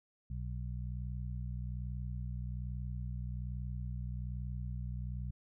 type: harmonic tone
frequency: 61.2 Hz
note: B1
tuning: 15 cents flat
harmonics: 1 / 2 / 3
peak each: -39 / -41 / -48 dBFS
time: 0.3-5.31 s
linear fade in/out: 5 ms
effects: none